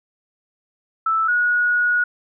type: tone pair in turn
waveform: sine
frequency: 1318.5 / 1454 Hz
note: E6 / F#6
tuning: 0 / -31 cents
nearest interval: major second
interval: 169 cents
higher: second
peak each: -16 / -15 dBFS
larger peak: second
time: 1.06-1.28 / 1.28-2.04 s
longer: second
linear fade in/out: 5 ms
effects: none